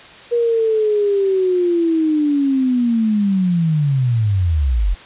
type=linear sweep; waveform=sine; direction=down; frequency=478.7 to 41.2 Hz; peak=-13 dBFS; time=0.31-4.95 s; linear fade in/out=20 ms; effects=white hiss -39 dBFS RMS until 5.05 s + resampled to 8000 Hz